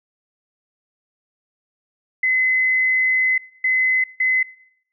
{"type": "tone bursts at uneven times", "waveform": "sine", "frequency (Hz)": 2036, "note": "C7", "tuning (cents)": -48, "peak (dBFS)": -15, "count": 3, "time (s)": [[2.23, 3.38], [3.64, 4.04], [4.2, 4.43]], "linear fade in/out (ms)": 5, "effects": ["noise-tail reverb RT60 0.7 s tail -20 dB re dry"]}